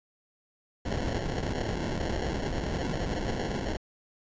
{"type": "noise with sample-and-hold", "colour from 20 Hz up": "pink", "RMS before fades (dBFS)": -31, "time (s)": [0.85, 3.77], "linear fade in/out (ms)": 5, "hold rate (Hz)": 1225, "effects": ["resampled to 16000 Hz"]}